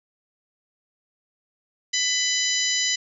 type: harmonic tone with a mistuned harmonic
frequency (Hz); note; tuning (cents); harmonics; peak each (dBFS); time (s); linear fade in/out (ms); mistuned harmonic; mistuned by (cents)
998; B5; +18; 2 / 3 / 4 / 5 / 6 / 7; -28 / -28 / -28 / -28 / -28 / -28; 1.93-2.96; 10; 7; +28
effects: none